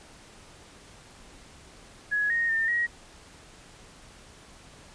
sine tone with pitch steps, 1679 / 1860 / 1806 / 1897 Hz, G#6 / A#6 / A6 / A#6, +18 / -4 / +45 / +30 cents, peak -23 dBFS, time 2.11-2.87 s, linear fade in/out 20 ms, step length 190 ms, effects pink hiss -51 dBFS RMS until 4.94 s + resampled to 22050 Hz

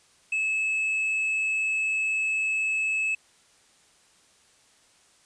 triangle tone, 2598 Hz, E7, 26 cents flat, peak -22 dBFS, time 0.32-3.15 s, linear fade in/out 5 ms, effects white hiss -60 dBFS RMS until 5.25 s + resampled to 22050 Hz

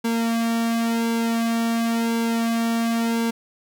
sawtooth tone with flanger, 230 Hz, A#3, 23 cents flat, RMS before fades -22 dBFS, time 0.04-3.31 s, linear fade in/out 10 ms, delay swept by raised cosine 1.6 to 2.41 ms, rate 0.94 Hz, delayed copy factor -0.85, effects none

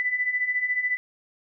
sine beating tone pair, 1981 / 1995 Hz, B6 / B6, +5 / +17 cents, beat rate 14 Hz, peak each -29 / -24 dBFS, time 0-0.97 s, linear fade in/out 0 ms, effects none

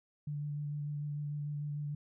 sine tone with vibrato, 146.83 Hz, D3, in tune, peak -35 dBFS, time 0.27-1.95 s, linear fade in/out 5 ms, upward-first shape square, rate 6.7 Hz, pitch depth 12 cents each way, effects none

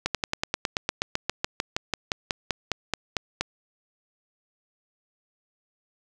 slowing click train, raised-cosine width 0.2 ms, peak -7 dBFS, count 23, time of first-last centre 0.06-3.41 s, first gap 87 ms, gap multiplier 1.05, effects none

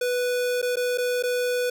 square tone with dropouts, 493.6 Hz, B4, 1 cent flat, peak -23 dBFS, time 0.01-1.7 s, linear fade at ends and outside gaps 5 ms, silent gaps 0.617-0.626 / 0.758-0.768 / 0.976-0.982 / 1.226-1.235 s, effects none

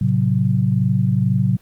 sine chord, F# diminished, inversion first, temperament just, 111 / 133.2 / 185 Hz, A2 / C3 / F#3, +16 / +31 / 0 cents, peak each -19 / -18 / -19 dBFS, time 0.01-1.57 s, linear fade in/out 5 ms, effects pink hiss -55 dBFS RMS until 1.61 s + Opus 48 kbps

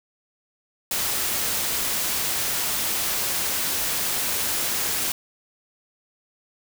white noise, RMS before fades -25 dBFS, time 0.91-5.12 s, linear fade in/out 2 ms, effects none

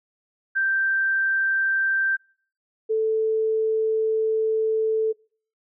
sine tone pair in turn, 1568 / 440 Hz, G6 / A4, 0 / 0 cents, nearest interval octave + minor seventh, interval 2200 cents, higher first, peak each -19 dBFS, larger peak neither, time 0.55-2.17 / 2.89-5.13 s, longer second, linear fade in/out 20 ms, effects noise-tail reverb RT60 0.5 s tail -26 dB re dry

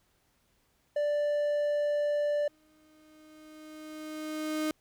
triangle tone, 587.3 Hz, D5, in tune, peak -24 dBFS, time 0.96-2.48 s, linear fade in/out 5 ms
35% pulse tone with exponential growth, 309.1 Hz, D#4, 11 cents flat, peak -26 dBFS, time 2.41-4.71 s, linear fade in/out 1 ms, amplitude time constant 500 ms
effects pink hiss -71 dBFS RMS until 4.8 s

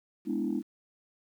sine chord, E dominant seventh, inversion first, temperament equal, 207.7 / 246.9 / 293.7 / 329.6 Hz, G#3 / B3 / D4 / E4, 0 / 0 / 0 / 0 cents, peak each -33 dBFS, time 0.25-0.63 s, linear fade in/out 50 ms, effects tanh soft clip ceiling -20 dBFS + 10-bit

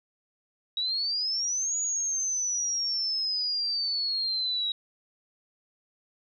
sine exponential two-way sweep, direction up then down, 3834 to 6830 to 3834 Hz, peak -26 dBFS, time 0.77-4.72 s, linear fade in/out 2 ms, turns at 1.77 s, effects none

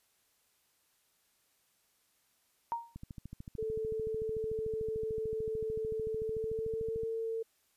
sine tone with exponential decay, 932.3 Hz, A#5, in tune, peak -28 dBFS, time 2.72-2.95 s, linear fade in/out 0 ms, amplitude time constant 50 ms
click train, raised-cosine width 5 ms, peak -32 dBFS, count 56, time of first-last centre 2.96-7.034 s, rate 13.5 Hz
sine tone with pitch glide, 440 to 450.5 Hz, A4 to A4, 0 to +41 cents, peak -33 dBFS, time 3.58-7.43 s, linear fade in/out 10 ms, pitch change +41 cents, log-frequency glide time 6.24-7.08 s
effects white hiss -73 dBFS RMS until 7.76 s + resampled to 32000 Hz

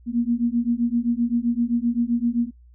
sine beating tone pair, 233.1 / 240.8 Hz, A#3 / B3, 0 / -44 cents, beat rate 7.7 Hz, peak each -22 dBFS, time 0.06-2.51 s, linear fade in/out 50 ms, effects noise-tail reverb RT60 0.1 s tail -23 dB re dry + added 60 Hz sine -47 dBFS peak until 2.74 s

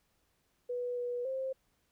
sine tone with pitch steps, 490.5 / 487.2 / 528 Hz, B4 / B4 / C5, -12 / -24 / +16 cents, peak -33 dBFS, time 0.69-1.53 s, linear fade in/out 10 ms, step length 280 ms, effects pink hiss -75 dBFS RMS until 1.91 s

